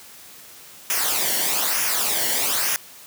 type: noise with flanger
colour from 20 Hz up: white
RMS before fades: -22 dBFS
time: 0.9-2.76 s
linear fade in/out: 0 ms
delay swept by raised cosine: 0.24 to 0.81 ms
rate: 1.1 Hz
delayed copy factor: -0.65
effects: white hiss -44 dBFS RMS until 3.06 s + high-pass 80 Hz 12 dB/octave